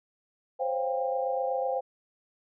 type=tone cluster; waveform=sine; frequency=522 / 550 / 704 / 798 Hz; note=C5 / C#5 / F5 / G5; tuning=-4 / -14 / +14 / +31 cents; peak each=-29 / -38 / -34 / -32 dBFS; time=0.59-1.81 s; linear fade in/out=20 ms; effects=none